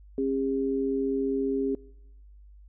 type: tone pair together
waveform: sine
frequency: 270 / 404.9 Hz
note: C#4 / G#4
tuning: -45 / -44 cents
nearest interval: perfect fifth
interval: 701 cents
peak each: -27 dBFS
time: 0.18-1.75 s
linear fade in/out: 2 ms
effects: noise-tail reverb RT60 1.0 s tail -25 dB re dry + added 50 Hz sine -48 dBFS peak until 2.68 s